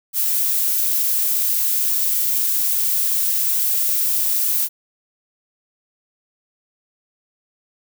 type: noise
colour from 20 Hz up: violet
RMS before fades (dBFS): -19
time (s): 0.13-4.69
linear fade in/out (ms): 50
effects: none